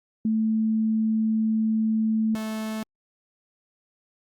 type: tone pair in turn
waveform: sine / 45% pulse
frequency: 220 / 218.5 Hz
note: A3 / A3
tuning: 0 / -12 cents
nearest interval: unison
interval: 12 cents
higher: first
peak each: -20 / -28 dBFS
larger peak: first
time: 0.25-2.35 / 2.35-2.83 s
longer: first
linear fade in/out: 2 ms
effects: Opus 32 kbps